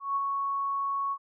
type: tone with ADSR envelope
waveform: sine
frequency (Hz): 1108.7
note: C#6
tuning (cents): 0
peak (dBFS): -24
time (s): 0-1.18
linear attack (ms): 160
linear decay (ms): 30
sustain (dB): -3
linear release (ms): 61
effects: none